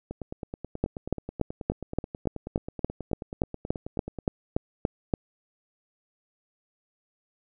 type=two click trains; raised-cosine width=2 ms; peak=-10 / -21 dBFS; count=16 / 39; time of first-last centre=0.84-5.138 / 0.11-4.187 s; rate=3.49 / 9.32 Hz; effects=none